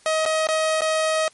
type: tone with dropouts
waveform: sawtooth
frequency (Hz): 632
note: D#5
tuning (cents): +27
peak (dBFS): -15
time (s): 0.06-1.28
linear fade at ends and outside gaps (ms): 1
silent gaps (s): 0.254-0.26 / 0.47-0.487 / 0.808-0.818
effects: white hiss -54 dBFS RMS until 1.33 s + MP3 48 kbps